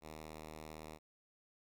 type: tone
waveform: 5% pulse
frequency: 77.9 Hz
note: D#2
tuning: 3 cents sharp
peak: -37 dBFS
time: 0.01-0.99 s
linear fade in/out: 50 ms
effects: none